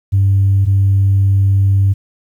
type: tone pair in turn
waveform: sine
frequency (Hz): 98 / 98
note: G2 / G2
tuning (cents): 0 / 0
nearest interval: unison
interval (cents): 0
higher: neither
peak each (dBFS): -7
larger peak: neither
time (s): 0.12-0.66 / 0.66-1.94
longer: second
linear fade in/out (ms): 20
effects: tanh soft clip ceiling -5 dBFS + 8-bit